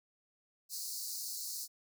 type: high-pass noise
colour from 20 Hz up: pink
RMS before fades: -41 dBFS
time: 0.69-1.68 s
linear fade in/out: 50 ms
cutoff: 4200 Hz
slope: 96 dB/octave
effects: none